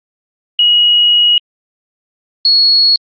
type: tone pair in turn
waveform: sine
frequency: 2900 / 4345 Hz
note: F#7 / C#8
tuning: -35 / -35 cents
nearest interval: perfect fifth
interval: 700 cents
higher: second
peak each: -6 dBFS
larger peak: neither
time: 0.59-1.38 / 2.45-2.96 s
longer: first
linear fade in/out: 2 ms
effects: Opus 32 kbps